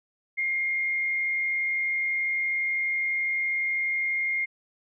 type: tone with frequency modulation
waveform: sine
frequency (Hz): 2126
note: C7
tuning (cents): +27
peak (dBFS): -24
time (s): 0.37-4.46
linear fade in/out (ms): 20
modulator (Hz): 96.9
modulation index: 0.29
effects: none